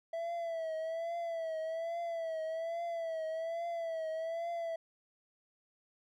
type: tone with vibrato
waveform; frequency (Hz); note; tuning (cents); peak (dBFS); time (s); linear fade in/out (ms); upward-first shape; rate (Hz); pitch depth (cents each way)
triangle; 659.3; E5; 0; -33; 0.13-4.76; 5; triangle; 1.2; 72
effects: none